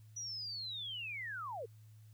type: linear sweep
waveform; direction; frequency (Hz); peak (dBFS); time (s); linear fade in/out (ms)
sine; down; 5910 to 407.5; -40; 0.16-1.66; 10
effects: added 108 Hz sine -55 dBFS peak until 2.13 s + white hiss -73 dBFS RMS until 2.13 s